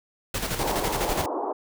pink noise with tremolo, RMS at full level -27 dBFS, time 0.34-1.26 s, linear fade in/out 5 ms, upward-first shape square, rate 12 Hz, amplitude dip 50%
white band-pass noise, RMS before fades -29 dBFS, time 0.59-1.53 s, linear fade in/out 10 ms, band 290 to 1000 Hz, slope 48 dB/octave
effects none

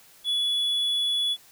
triangle tone, 3408 Hz, G#7, 44 cents sharp, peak -21 dBFS, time 0.24-1.37 s, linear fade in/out 50 ms, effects white hiss -54 dBFS RMS until 1.51 s

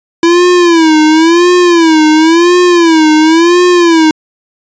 square tone with vibrato, 332.2 Hz, E4, 13 cents sharp, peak -4 dBFS, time 0.23-4.11 s, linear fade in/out 2 ms, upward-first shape sine, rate 0.95 Hz, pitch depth 130 cents each way, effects resampled to 16000 Hz

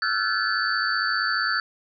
sine tone cluster, 1326 / 1437 / 1532 / 1726 / 4532 Hz, E6 / F6 / G6 / A6 / C#8, +10 / +49 / -40 / -34 / +37 cents, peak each -28 dBFS, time 0.02-1.6 s, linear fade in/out 2 ms, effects none

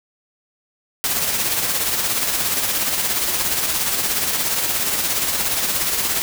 white noise with tremolo, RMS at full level -19 dBFS, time 1.04-6.22 s, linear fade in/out 0 ms, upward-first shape sine, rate 17 Hz, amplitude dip 40%, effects none

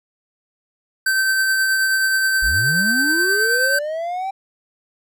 square tone with tremolo, 1548 Hz, G6, 22 cents flat, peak -15 dBFS, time 1.06-3.79 s, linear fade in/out 5 ms, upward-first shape triangle, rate 9.4 Hz, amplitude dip 30%
triangle linear sweep, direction up, 36.68 to 785 Hz, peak -20 dBFS, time 2.42-4.31 s, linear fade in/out 10 ms
effects none

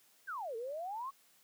sine exponential two-way sweep, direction down then up, 1661.2 to 438.4 to 1130 Hz, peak -38 dBFS, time 0.27-1.11 s, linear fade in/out 20 ms, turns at 0.56 s, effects white hiss -67 dBFS RMS until 1.43 s + high-pass 150 Hz 12 dB/octave

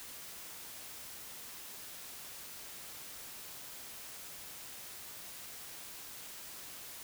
silence, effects white hiss -48 dBFS RMS until 7.03 s

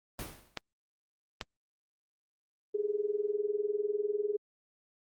pink noise with exponential decay, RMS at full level -37 dBFS, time 0.19-0.61 s, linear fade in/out 1 ms, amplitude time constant 91 ms
clicks, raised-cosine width 0.2 ms, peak -17 dBFS, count 2, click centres 0.573 / 1.412 s
sine tone with tremolo, 415.3 Hz, G#4, in tune, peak -25 dBFS, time 2.74-4.37 s, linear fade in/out 10 ms, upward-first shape triangle, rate 20 Hz, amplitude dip 95%
effects Opus 32 kbps

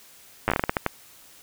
slowing click train, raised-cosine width 0.5 ms, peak -6 dBFS, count 11, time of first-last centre 0.48-0.864 s, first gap 9 ms, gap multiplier 1.3, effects white hiss -51 dBFS RMS until 1.42 s

